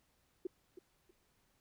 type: tone with echo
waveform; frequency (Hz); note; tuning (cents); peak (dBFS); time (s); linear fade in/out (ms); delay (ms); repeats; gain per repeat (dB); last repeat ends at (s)
sine; 362.4; F#4; -36; -35; 0.45-0.47; 5; 320; 2; -12; 1.11
effects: pink hiss -75 dBFS RMS until 1.6 s